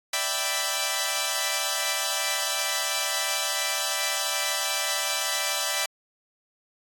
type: chord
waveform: 5% pulse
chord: E minor seventh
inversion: third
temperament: equal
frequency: 587.3 / 659.3 / 784 / 987.8 Hz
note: D5 / E5 / G5 / B5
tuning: 0 / 0 / 0 / 0 cents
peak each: -19 dBFS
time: 0.13-5.86 s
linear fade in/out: 5 ms
effects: AAC 64 kbps